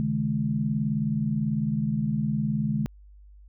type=tone cluster; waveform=sine; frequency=134.5 / 154.1 / 212.8 Hz; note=C3 / D#3 / G#3; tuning=+48 / -16 / +42 cents; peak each=-30 / -28 / -26 dBFS; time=0-2.86 s; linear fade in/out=0 ms; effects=added 50 Hz sine -47 dBFS peak until 3.48 s